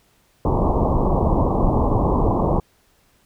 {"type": "low-pass noise", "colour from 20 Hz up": "pink", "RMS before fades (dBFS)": -18, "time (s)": [0.45, 2.6], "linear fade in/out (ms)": 2, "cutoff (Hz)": 1100, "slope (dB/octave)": 96, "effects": ["pink hiss -60 dBFS RMS until 3.25 s"]}